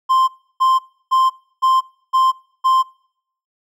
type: tone bursts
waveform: triangle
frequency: 1046.5 Hz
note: C6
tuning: in tune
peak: -9 dBFS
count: 6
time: 0.09-2.83 s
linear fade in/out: 20 ms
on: 190 ms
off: 320 ms
effects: noise-tail reverb RT60 0.7 s tail -26 dB re dry